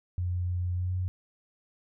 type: tone with pitch glide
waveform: sine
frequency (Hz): 89.3 to 91.6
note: F2 to F#2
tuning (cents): +39 to -17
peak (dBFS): -27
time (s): 0.18-1.08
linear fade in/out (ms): 0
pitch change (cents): +44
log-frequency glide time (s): 0.75-0.93
effects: none